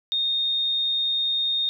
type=tone; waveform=sine; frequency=3685 Hz; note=A#7; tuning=21 cents flat; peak=-21 dBFS; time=0.12-1.69 s; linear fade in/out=0 ms; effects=10-bit